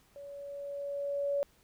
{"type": "tone with level ramp", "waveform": "sine", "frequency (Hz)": 566, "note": "C#5", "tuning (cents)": 36, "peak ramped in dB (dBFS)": [-44, -27], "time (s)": [0.16, 1.43], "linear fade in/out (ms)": 0, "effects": ["pink hiss -66 dBFS RMS until 1.63 s"]}